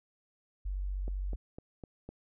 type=tone; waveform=sine; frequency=47.63 Hz; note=G1; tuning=49 cents flat; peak=-32 dBFS; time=0.65-1.36 s; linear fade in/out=10 ms
type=click train; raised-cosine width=2 ms; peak=-30 dBFS; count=5; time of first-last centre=1.08-2.09 s; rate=3.96 Hz
effects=none